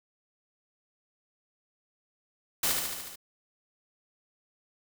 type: noise with echo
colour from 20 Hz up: white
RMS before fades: -27 dBFS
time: 2.63-2.72 s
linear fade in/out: 5 ms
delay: 73 ms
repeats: 6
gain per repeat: -3 dB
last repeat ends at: 3.158 s
effects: none